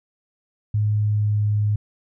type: tone with pitch glide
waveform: sine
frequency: 105.5 to 104.71 Hz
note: G#2 to G#2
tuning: +28 to +15 cents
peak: -17 dBFS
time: 0.74-1.76 s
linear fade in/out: 5 ms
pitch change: -13 cents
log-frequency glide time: 0.93-1.41 s
effects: none